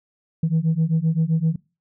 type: beating tone pair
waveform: sine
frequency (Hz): 157.6 / 165.3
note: D#3 / E3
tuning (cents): +23 / +5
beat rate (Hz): 7.7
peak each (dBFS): -19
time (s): 0.43-1.56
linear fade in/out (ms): 5
effects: noise-tail reverb RT60 0.3 s tail -23 dB re dry + tanh soft clip ceiling -13 dBFS